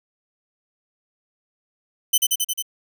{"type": "tone with echo", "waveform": "10% pulse", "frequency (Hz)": 3034, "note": "F#7", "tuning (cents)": 43, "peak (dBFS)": -5, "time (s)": [2.13, 2.18], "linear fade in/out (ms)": 10, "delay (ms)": 89, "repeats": 5, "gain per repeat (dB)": -2, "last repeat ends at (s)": 2.625, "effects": []}